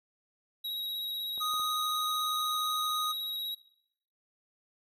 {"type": "tone with vibrato", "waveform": "square", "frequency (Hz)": 3837, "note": "A#7", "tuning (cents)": 49, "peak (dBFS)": -34, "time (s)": [0.64, 3.55], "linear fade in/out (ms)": 10, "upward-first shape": "square", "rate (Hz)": 16, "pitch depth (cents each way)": 14}
{"type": "clicks", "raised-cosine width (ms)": 1, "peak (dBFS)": -38, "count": 3, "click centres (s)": [1.378, 1.538, 1.598]}
{"type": "tone", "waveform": "square", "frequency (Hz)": 1244, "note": "D#6", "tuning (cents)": -1, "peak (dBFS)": -32, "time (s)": [1.4, 3.13], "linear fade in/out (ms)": 20}
{"effects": ["noise-tail reverb RT60 0.7 s tail -19 dB re dry"]}